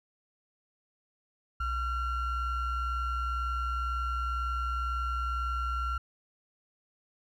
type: ring-modulated tone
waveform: triangle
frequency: 713 Hz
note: F5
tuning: 36 cents sharp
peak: -24 dBFS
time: 1.6-5.98 s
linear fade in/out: 5 ms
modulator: 652 Hz
effects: none